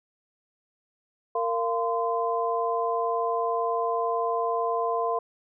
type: tone cluster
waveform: sine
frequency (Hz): 460.9 / 690 / 1028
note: A#4 / F5 / C6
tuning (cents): -20 / -21 / -31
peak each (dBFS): -28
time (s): 1.35-5.19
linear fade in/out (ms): 5
effects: none